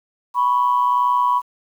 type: tone pair together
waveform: sine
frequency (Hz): 984.9 / 1107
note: B5 / C#6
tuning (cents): -5 / -3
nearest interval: major second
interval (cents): 202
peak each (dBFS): -15 / -19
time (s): 0.34-1.42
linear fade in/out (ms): 50
effects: tanh soft clip ceiling -7 dBFS + 8-bit